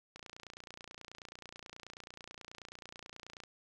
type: click train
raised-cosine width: 0.2 ms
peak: -30 dBFS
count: 97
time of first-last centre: 0.16-3.436 s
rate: 29.3 Hz
effects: none